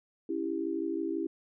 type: chord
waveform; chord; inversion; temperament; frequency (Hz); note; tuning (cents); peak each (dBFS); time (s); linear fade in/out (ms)
sine; C# diminished; none; equal with one note detuned; 277.2 / 329.6 / 395.6; C#4 / E4 / G4; 0 / 0 / +16; -37 / -32 / -36; 0.29-1.27; 5
effects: none